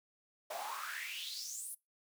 pink noise with high-pass filter sweep, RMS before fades -43 dBFS, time 0.5-1.75 s, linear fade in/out 10 ms, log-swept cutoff 600 to 11000 Hz, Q 6.6, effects noise-tail reverb RT60 0.2 s tail -22 dB re dry

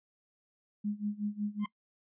sine tone with tremolo, 207.7 Hz, G#3, in tune, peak -29 dBFS, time 0.84-1.65 s, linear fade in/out 10 ms, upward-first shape sine, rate 5.4 Hz, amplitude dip 90%
sawtooth tone with exponential growth, 1046.5 Hz, C6, in tune, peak -32 dBFS, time 1.59-1.66 s, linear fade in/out 5 ms, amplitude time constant 15 ms
effects noise-tail reverb RT60 0.1 s tail -19 dB re dry + resampled to 8000 Hz

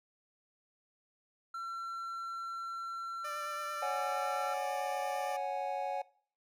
triangle tone, 1355 Hz, E6, 47 cents sharp, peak -36 dBFS, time 1.54-4.54 s, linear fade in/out 5 ms
15% pulse tone with vibrato, 592 Hz, D5, 14 cents sharp, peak -35 dBFS, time 3.24-5.37 s, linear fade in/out 10 ms, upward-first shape triangle, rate 8.9 Hz, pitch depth 21 cents each way
triangle chord, C# suspended fourth, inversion none, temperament just, 554.4 / 739.2 / 831.5 Hz, C#5 / F#5 / G#5, 0 / -2 / +2 cents, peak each -37 / -35 / -36 dBFS, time 3.82-6.02 s, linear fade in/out 5 ms
effects noise-tail reverb RT60 0.5 s tail -21 dB re dry

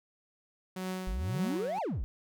sawtooth tone with tremolo, 185.9 Hz, F#3, 8 cents sharp, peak -29 dBFS, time 0.76-1.79 s, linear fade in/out 5 ms, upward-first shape triangle, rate 1.8 Hz, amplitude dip 75%
triangle exponential two-way sweep, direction up then down, 41.63 to 932.3 to 41.63 Hz, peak -29 dBFS, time 1.07-2.04 s, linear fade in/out 0 ms, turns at 1.8 s
effects none

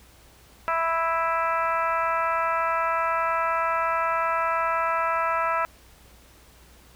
harmonic tone with a mistuned harmonic, 329.6 Hz, E4, in tune, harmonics 2 / 3 / 4 / 5 / 6 / 7 / 8, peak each -29 / -27 / -25 / -34 / -36 / -38 / -39 dBFS, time 0.68-5.65 s, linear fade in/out 0 ms, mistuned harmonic 7, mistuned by +33 cents, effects added 60 Hz sine -54 dBFS peak until 6.95 s + pink hiss -54 dBFS RMS until 6.95 s

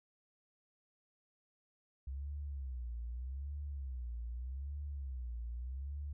sine tone with vibrato, 65 Hz, C2, 11 cents flat, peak -39 dBFS, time 2.07-6.13 s, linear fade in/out 5 ms, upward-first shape sine, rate 0.82 Hz, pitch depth 190 cents each way, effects none

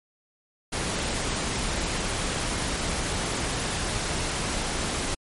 pink noise, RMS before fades -28 dBFS, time 0.72-5.15 s, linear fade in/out 10 ms, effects MP3 48 kbps

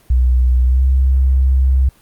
sine tone with pitch glide, 62.4 to 65.65 Hz, B1 to C2, +19 to +6 cents, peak -9 dBFS, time 0.1-1.89 s, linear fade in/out 5 ms, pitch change +87 cents, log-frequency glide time 0.65-0.84 s, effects pink hiss -51 dBFS RMS until 2.01 s + Opus 32 kbps

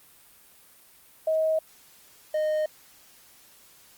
sine / triangle tone pair in turn, 634 / 616.3 Hz, D#5 / D#5, +32 / -17 cents, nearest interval unison, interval 49 cents, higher first, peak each -21 dBFS, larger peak neither, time 1.27-1.59 / 2.34-2.66 s, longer neither, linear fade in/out 5 ms, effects white hiss -55 dBFS RMS until 3.97 s + Opus 32 kbps

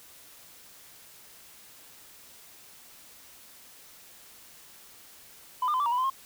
sine tone with pitch steps, 1006 / 1205 / 1022 / 1160 / 941 / 987 / 1029 / 1071 Hz, B5 / D6 / C6 / D6 / A#5 / B5 / C6 / C6, +32 / +44 / -41 / -22 / +16 / -1 / -29 / +40 cents, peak -22 dBFS, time 5.62-6.1 s, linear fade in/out 5 ms, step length 60 ms, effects tanh soft clip ceiling -22 dBFS + white hiss -52 dBFS RMS until 6.25 s

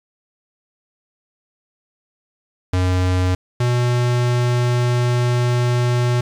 square tone pair in turn, 91.5 / 122.14 Hz, F#2 / B2, -19 / -19 cents, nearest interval perfect fourth, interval 500 cents, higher second, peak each -16 dBFS, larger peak neither, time 2.73-3.35 / 3.6-6.21 s, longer second, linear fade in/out 5 ms, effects low-pass 8000 Hz 12 dB/octave + 7-bit

